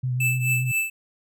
sine tone with vibrato, 126.3 Hz, B2, 39 cents sharp, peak -22 dBFS, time 0.03-0.72 s, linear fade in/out 10 ms, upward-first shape sine, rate 7 Hz, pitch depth 27 cents each way
square tone with tremolo, 2637 Hz, E7, in tune, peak -20 dBFS, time 0.2-0.9 s, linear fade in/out 5 ms, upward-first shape triangle, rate 3.9 Hz, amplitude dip 90%
effects none

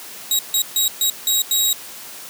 15% pulse tone bursts at uneven times, 3821 Hz, A#7, 42 cents sharp, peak -8 dBFS, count 6, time 0.31-0.39 / 0.54-0.62 / 0.76-0.88 / 1.01-1.1 / 1.27-1.42 / 1.51-1.73 s, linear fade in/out 2 ms, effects white hiss -36 dBFS RMS until 2.29 s + high-pass 150 Hz 12 dB/octave

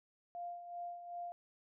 sine tone with tremolo, 698.5 Hz, F5, in tune, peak -40 dBFS, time 0.35-1.32 s, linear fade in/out 0 ms, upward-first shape sine, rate 2.6 Hz, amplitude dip 60%, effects none

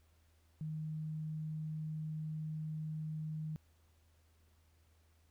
sine tone, 155.56 Hz, D#3, in tune, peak -38 dBFS, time 0.61-3.56 s, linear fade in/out 0 ms, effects added 80 Hz sine -67 dBFS peak until 5.3 s + pink hiss -75 dBFS RMS until 5.3 s

